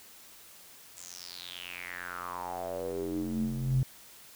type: tone with band-pass filter sweep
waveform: square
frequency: 44.42 Hz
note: F1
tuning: 30 cents sharp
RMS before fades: -35 dBFS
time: 0.97-3.83 s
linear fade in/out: 0 ms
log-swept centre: 7600 to 120 Hz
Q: 6.3
effects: white hiss -53 dBFS RMS until 4.35 s